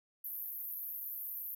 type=band-pass noise; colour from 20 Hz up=white; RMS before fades=-42 dBFS; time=0.24-1.55 s; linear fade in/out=5 ms; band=12000 to 15000 Hz; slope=96 dB/octave; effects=none